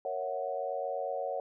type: chord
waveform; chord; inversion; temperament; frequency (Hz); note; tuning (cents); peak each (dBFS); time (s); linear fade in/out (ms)
sine; F# dominant seventh; first; equal; 466.2 / 554.4 / 659.3 / 740; A#4 / C#5 / E5 / F#5; 0 / 0 / 0 / 0; -40 / -35 / -40 / -37; 0.05-1.4; 2
effects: none

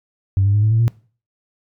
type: tone with pitch steps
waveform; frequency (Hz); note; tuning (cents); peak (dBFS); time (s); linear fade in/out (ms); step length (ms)
sine; 97 / 100.59 / 104.32 / 108.19 / 112.2 / 116.36; G2 / G2 / G#2 / A2 / A2 / A#2; -18 / +45 / +8 / -29 / +34 / -3; -11; 0.37-0.88; 0; 85
effects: noise-tail reverb RT60 0.4 s tail -22 dB re dry + tanh soft clip ceiling -8 dBFS

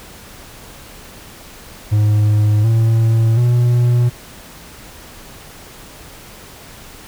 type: tone with pitch steps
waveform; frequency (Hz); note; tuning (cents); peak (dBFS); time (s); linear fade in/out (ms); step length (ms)
triangle; 105.5 / 113.07 / 121.19; G#2 / A2 / B2; +28 / +48 / -32; -8; 1.91-4.1; 20; 730
effects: pink hiss -38 dBFS RMS until 7.07 s

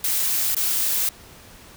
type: noise with dropouts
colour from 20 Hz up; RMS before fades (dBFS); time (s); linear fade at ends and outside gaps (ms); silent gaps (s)
blue; -22; 0.04-1.09; 2; 0.548-0.566
effects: pink hiss -46 dBFS RMS until 1.76 s

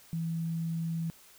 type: tone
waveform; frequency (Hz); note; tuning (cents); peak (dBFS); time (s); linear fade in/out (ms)
sine; 164.81; E3; 0; -30; 0.13-1.1; 0
effects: white hiss -57 dBFS RMS until 1.38 s

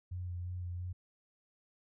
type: tone with vibrato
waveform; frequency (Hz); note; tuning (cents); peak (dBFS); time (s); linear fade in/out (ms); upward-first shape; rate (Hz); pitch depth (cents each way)
sine; 89.1; F2; +35; -37; 0.11-0.93; 10; sine; 2.9; 20
effects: none

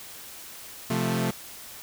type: chord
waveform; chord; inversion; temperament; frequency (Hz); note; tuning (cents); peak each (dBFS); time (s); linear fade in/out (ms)
sawtooth; F major; second; equal; 130.81 / 174.61 / 220; C3 / F3 / A3; 0 / 0 / 0; -25 / -25 / -24; 0.9-1.31; 5
effects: white hiss -43 dBFS RMS until 1.82 s

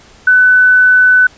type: tone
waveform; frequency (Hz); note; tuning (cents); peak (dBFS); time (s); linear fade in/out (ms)
sine; 1500; F#6; +23; -4; 0.27-1.27; 5
effects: pink hiss -42 dBFS RMS until 1.37 s + resampled to 16000 Hz

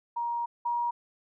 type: tone pair in turn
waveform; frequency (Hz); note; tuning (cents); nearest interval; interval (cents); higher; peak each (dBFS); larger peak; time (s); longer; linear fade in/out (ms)
sine; 944 / 951.7; A#5 / A#5; +22 / +36; unison; 14; second; -28 / -26; second; 0.16-0.46 / 0.65-0.91; first; 10
effects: none

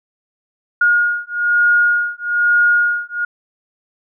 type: beating tone pair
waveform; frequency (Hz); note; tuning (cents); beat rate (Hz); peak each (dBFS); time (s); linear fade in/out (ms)
sine; 1431 / 1432.1; F6 / F6; +42 / +43; 1.1; -15; 0.81-3.25; 5
effects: none

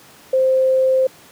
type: tone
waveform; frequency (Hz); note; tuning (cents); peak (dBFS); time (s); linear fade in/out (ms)
sine; 523; C5; -1; -12; 0.33-1.07; 5
effects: pink hiss -45 dBFS RMS until 1.31 s + high-pass 150 Hz 12 dB/octave

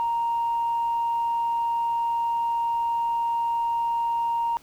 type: tone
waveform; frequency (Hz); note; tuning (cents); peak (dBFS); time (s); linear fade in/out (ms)
sine; 932.3; A#5; 0; -21; 0-4.57; 0
effects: tanh soft clip ceiling -18 dBFS + pink hiss -54 dBFS RMS until 4.62 s

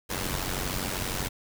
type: noise with amplitude modulation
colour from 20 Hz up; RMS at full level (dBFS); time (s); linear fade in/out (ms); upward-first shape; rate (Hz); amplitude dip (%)
pink; -28; 0.09-1.29; 20; sine; 92.5; 70
effects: none

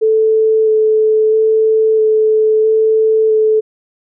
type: tone with vibrato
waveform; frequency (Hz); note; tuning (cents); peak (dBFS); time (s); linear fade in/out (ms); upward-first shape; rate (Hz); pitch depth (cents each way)
sine; 436.9; A4; -12; -8; 0.01-3.61; 20; square; 0.76; 9
effects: none

